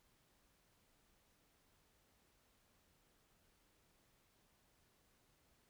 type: silence
effects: pink hiss -75 dBFS RMS until 5.69 s